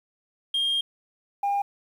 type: tone pair in turn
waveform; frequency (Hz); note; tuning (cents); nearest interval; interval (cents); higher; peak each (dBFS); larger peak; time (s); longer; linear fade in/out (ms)
sine; 3219 / 804.8; G7 / G5; +45 / +45; 2 octaves; 2400; first; -20 / -20; neither; 0.54-0.81 / 1.43-1.62; first; 5
effects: tanh soft clip ceiling -20 dBFS + 9-bit